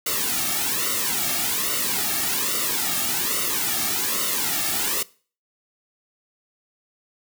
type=noise with flanger; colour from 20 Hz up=white; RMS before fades=-24 dBFS; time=0.06-5.03 s; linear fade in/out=5 ms; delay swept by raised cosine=1.2 to 2.04 ms; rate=1.2 Hz; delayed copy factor=-0.85; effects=noise-tail reverb RT60 0.4 s tail -21 dB re dry